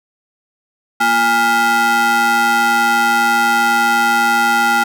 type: ring-modulated tone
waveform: square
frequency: 291.5 Hz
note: D4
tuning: 13 cents flat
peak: -9 dBFS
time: 1-4.84 s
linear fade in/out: 10 ms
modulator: 1110 Hz
effects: none